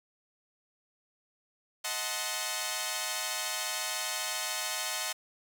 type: chord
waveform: 5% pulse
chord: D# diminished seventh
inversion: none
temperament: equal with one note detuned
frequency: 630.6 / 740 / 880 / 1046.5 Hz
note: D#5 / F#5 / A5 / C6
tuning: +23 / 0 / 0 / 0 cents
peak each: -26 dBFS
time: 1.84-5.13 s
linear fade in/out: 10 ms
effects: none